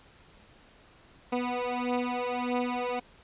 15% pulse beating tone pair, 245.7 / 247.3 Hz, B3 / B3, -9 / +3 cents, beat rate 1.6 Hz, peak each -25 dBFS, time 1.32-3 s, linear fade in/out 10 ms, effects pink hiss -57 dBFS RMS until 3.23 s + resampled to 8000 Hz

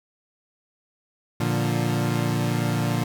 30% pulse chord, Bb major, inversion none, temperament equal, 116.54 / 146.83 / 174.61 Hz, Bb2 / D3 / F3, 0 / 0 / 0 cents, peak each -22 / -24 / -25 dBFS, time 1.4-3.04 s, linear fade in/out 5 ms, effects none

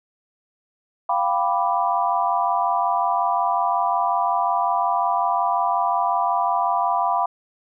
sine chord, G dominant seventh, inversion third, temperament equal, 698.5 / 784 / 987.8 / 1174.7 Hz, F5 / G5 / B5 / D6, 0 / 0 / 0 / 0 cents, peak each -23 / -24 / -22 / -26 dBFS, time 1.09-7.26 s, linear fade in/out 5 ms, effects none

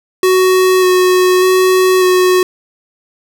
square tone with vibrato, 369.4 Hz, F#4, 3 cents flat, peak -8 dBFS, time 0.23-2.43 s, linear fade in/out 2 ms, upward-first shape square, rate 0.84 Hz, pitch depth 12 cents each way, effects none

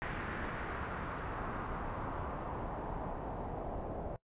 pink noise with low-pass filter sweep, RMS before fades -40 dBFS, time 0.02-4.16 s, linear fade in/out 0 ms, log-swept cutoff 1800 to 650 Hz, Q 1.9, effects noise-tail reverb RT60 0.1 s tail -20 dB re dry + resampled to 8000 Hz

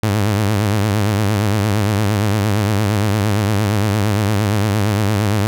sawtooth tone with vibrato, 103.83 Hz, G#2, in tune, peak -10 dBFS, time 0.03-5.47 s, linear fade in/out 0 ms, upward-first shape triangle, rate 8.7 Hz, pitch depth 130 cents each way, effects none

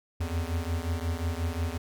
square beating tone pair, 81.5 / 87.1 Hz, E2 / F2, -19 / -4 cents, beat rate 5.6 Hz, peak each -31 / -33 dBFS, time 0.2-1.78 s, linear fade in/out 10 ms, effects none

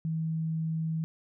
sine tone, 160.8 Hz, E3, 43 cents flat, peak -28 dBFS, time 0.05-1.04 s, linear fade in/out 0 ms, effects none

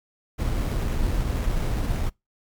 brown noise with sample-and-hold, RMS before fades -24 dBFS, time 0.38-2.1 s, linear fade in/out 20 ms, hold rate 4410 Hz, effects noise-tail reverb RT60 0.2 s tail -25 dB re dry + MP3 96 kbps

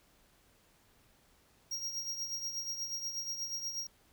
square tone with tremolo, 5620 Hz, F8, 10 cents sharp, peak -34 dBFS, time 1.71-3.87 s, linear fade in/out 5 ms, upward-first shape triangle, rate 8.3 Hz, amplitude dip 65%, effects pink hiss -67 dBFS RMS until 4.12 s

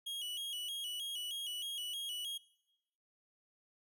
45% pulse tone with vibrato, 3107 Hz, G7, 16 cents flat, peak -39 dBFS, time 0.06-2.38 s, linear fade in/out 10 ms, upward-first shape square, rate 3.2 Hz, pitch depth 89 cents each way, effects noise-tail reverb RT60 1.0 s tail -23 dB re dry

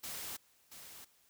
white noise with echo, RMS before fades -43 dBFS, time 0.03-0.37 s, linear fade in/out 10 ms, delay 680 ms, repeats 1, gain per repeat -9 dB, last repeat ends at 1.05 s, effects white hiss -69 dBFS RMS until 1.29 s

